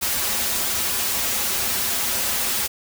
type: noise with comb filter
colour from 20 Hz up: white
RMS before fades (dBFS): -23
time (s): 0.01-2.68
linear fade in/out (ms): 20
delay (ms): 6.6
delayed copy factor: -0.85
effects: none